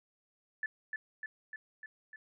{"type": "tone with echo", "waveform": "sine", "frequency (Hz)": 1744, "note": "A6", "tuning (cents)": -16, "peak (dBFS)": -32, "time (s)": [0.63, 0.66], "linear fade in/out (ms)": 2, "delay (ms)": 300, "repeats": 5, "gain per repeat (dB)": -3, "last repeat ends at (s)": 2.16, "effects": []}